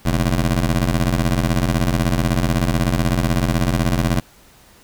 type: ring-modulated tone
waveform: 20% pulse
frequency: 87.31 Hz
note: F2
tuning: in tune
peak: -8 dBFS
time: 0.05-4.2 s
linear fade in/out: 5 ms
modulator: 35.6 Hz
effects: pink hiss -49 dBFS RMS until 4.83 s